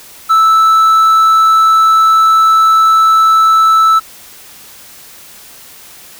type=tone; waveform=triangle; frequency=1315 Hz; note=E6; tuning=5 cents flat; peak=-3 dBFS; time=0.29-4 s; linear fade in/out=20 ms; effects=white hiss -36 dBFS RMS until 6.19 s